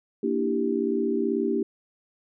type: chord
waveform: sine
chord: E half-diminished seventh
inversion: second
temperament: equal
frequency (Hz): 233.1 / 293.7 / 329.6 / 392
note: Bb3 / D4 / E4 / G4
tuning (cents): 0 / 0 / 0 / 0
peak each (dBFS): -28 / -29 / -30 / -26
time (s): 0.23-1.63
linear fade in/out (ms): 5
effects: none